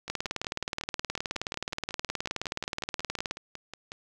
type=two click trains; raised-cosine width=0.2 ms; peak=-13 / -22 dBFS; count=62 / 22; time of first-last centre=0.1-3.311 / 0.08-3.919 s; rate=19 / 5.47 Hz; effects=none